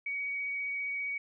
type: tone with vibrato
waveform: sine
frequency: 2255 Hz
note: C#7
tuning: 29 cents sharp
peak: -32 dBFS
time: 0.06-1.18 s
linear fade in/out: 5 ms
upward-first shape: square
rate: 15 Hz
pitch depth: 8 cents each way
effects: none